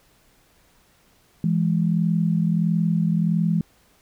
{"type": "tone pair together", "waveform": "sine", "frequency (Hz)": [167, 208.5], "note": ["E3", "G#3"], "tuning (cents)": [23, 7], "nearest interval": "major third", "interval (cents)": 384, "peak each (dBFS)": [-19, -23], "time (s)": [1.44, 3.61], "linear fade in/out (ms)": 2, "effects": ["pink hiss -59 dBFS RMS until 4.01 s"]}